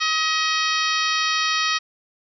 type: harmonic tone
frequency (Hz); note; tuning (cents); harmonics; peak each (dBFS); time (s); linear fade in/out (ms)
633; D#5; +30; 2 / 3 / 4 / 5 / 6 / 7 / 8 / 9; -24 / -26 / -27 / -28 / -29 / -29 / -30 / -31; 0-1.79; 20
effects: none